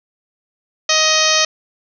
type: harmonic tone with a mistuned harmonic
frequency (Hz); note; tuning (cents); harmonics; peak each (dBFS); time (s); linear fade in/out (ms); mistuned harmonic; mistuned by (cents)
627; D#5; +13; 1 / 2 / 3 / 4 / 5 / 6 / 7 / 8 / 9 / 10; -21 / -21 / -21 / -21 / -21 / -21 / -21 / -21 / -21 / -21; 0.89-1.45; 5; 8; +24
effects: none